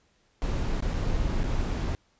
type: noise with dropouts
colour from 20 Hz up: brown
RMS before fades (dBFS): -27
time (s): 0.42-1.95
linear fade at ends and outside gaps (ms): 0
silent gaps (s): 0.805-0.824 / 0.936-0.942 / 1.287-1.29 / 1.433-1.439
effects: pink hiss -67 dBFS RMS until 2.19 s + resampled to 16000 Hz